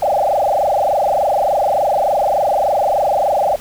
sine tone with frequency modulation, 690 Hz, F5, 21 cents flat, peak -12 dBFS, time 0.02-3.56 s, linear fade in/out 5 ms, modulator 23.4 Hz, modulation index 5.6, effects pink hiss -37 dBFS RMS until 3.6 s

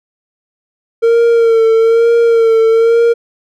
triangle tone with vibrato, 457.7 Hz, A#4, 32 cents flat, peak -4 dBFS, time 1.02-3.14 s, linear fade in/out 20 ms, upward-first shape sine, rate 1.1 Hz, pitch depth 35 cents each way, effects none

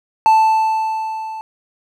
triangle tone with level ramp, 880 Hz, A5, in tune, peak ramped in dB -5 to -24 dBFS, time 0.26-1.41 s, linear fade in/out 0 ms, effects none

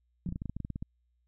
sine tone with exponential decay, 174.61 Hz, F3, in tune, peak -29 dBFS, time 0.26-0.38 s, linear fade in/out 2 ms, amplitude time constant 26 ms
clicks, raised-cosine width 5 ms, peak -24 dBFS, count 12, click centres 0.289 / 0.324 / 0.359 / 0.419 / 0.457 / 0.496 / 0.566 / 0.603 / 0.649 / 0.703 / 0.759 / 0.825 s
effects added 60 Hz sine -70 dBFS peak until 1.27 s

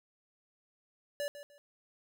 square tone with echo, 578 Hz, D5, 28 cents flat, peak -34 dBFS, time 1.2-1.28 s, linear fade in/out 0 ms, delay 150 ms, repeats 2, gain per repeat -12 dB, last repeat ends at 1.58 s, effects none

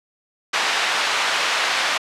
pink band-pass noise, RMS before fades -21 dBFS, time 0.53-1.98 s, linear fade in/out 10 ms, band 1000 to 4300 Hz, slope 12 dB/octave, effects low-pass 11000 Hz 12 dB/octave

